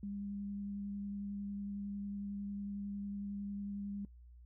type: tone with vibrato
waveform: sine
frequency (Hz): 201.3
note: G3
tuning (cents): +46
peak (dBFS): -39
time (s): 0.03-4.05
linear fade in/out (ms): 2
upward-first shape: square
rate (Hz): 11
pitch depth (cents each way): 8
effects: noise-tail reverb RT60 0.1 s tail -22 dB re dry + added 60 Hz sine -54 dBFS peak until 4.45 s